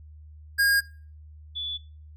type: tone pair in turn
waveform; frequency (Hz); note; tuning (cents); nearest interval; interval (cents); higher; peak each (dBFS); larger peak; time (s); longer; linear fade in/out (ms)
square / sine; 1626 / 3452; G#6 / A7; -37 / -34; octave + minor second; 1303; second; -19 / -29; first; 0.58-0.81 / 1.55-1.78; neither; 20
effects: noise-tail reverb RT60 0.4 s tail -20 dB re dry + added 76 Hz sine -44 dBFS peak until 2.16 s